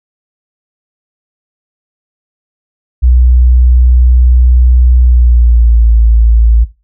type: tone with pitch glide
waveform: sine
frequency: 61.74 to 56.29 Hz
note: B1 to A1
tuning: 0 to +40 cents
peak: -3 dBFS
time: 3.02-6.65 s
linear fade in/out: 20 ms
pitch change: -160 cents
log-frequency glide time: 5-5.89 s
effects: noise-tail reverb RT60 0.3 s tail -17 dB re dry